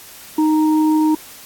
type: tone pair together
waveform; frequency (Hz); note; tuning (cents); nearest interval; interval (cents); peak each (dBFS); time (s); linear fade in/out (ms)
sine; 310.6 / 930.7; D#4 / A#5; -3 / -3; octave + perfect fifth; 1900; -12 / -22; 0.38-1.15; 5
effects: white hiss -39 dBFS RMS until 1.45 s + AAC 64 kbps